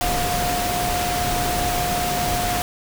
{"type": "tone in noise", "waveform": "sine", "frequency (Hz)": 712, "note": "F5", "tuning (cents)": 33, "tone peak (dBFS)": -23, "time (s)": [0.01, 2.62], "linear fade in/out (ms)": 0, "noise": "pink", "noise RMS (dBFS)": -24, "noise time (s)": [0.01, 2.62], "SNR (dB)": -2, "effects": []}